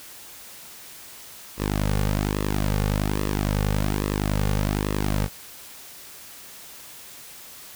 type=tone with flanger; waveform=sawtooth; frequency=50.8 Hz; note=G#1; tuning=38 cents flat; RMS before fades=-24 dBFS; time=1.57-5.29 s; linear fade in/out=50 ms; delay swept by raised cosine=1.3 to 3.1 ms; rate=1.2 Hz; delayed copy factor=-0.7; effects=white hiss -43 dBFS RMS until 7.75 s